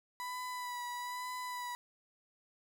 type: tone with vibrato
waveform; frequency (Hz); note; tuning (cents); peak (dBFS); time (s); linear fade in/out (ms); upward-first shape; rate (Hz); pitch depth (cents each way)
35% pulse; 987.8; B5; 0; -37; 0.2-1.75; 0; sine; 1.1; 24
effects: none